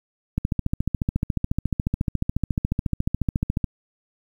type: click train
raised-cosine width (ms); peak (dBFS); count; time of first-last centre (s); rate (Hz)
5; -9; 47; 0.38-3.642; 14.1
effects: 8-bit